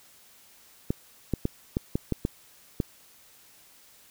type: clicks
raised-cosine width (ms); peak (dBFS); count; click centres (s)
3; -12; 8; 0.905 / 1.337 / 1.454 / 1.769 / 1.955 / 2.123 / 2.251 / 2.802
effects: white hiss -56 dBFS RMS until 4.1 s